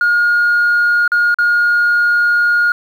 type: tone with dropouts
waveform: sine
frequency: 1428 Hz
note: F6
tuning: 38 cents sharp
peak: -8 dBFS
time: 0.01-2.72 s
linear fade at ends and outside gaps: 2 ms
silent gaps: 1.078-1.118 / 1.344-1.386 s
effects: tanh soft clip ceiling -7 dBFS + 7-bit